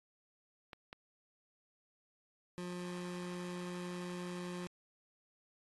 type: clicks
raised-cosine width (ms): 0.3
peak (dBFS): -31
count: 2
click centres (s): 0.732 / 0.929
type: tone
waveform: 25% pulse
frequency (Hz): 178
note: F3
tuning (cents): +33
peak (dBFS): -37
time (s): 2.58-4.67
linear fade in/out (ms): 0
effects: AAC 32 kbps